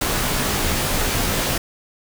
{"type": "noise with comb filter", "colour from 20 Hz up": "pink", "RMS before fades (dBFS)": -21, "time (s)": [0.01, 1.58], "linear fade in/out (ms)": 5, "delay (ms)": 18, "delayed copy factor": -0.6, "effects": []}